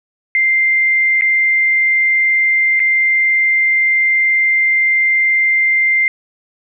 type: tone with dropouts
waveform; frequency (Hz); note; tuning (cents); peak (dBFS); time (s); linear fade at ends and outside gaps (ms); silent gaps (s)
sine; 2093; C7; 0; -10; 0.35-6.08; 1; 1.211-1.22 / 2.795-2.801
effects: none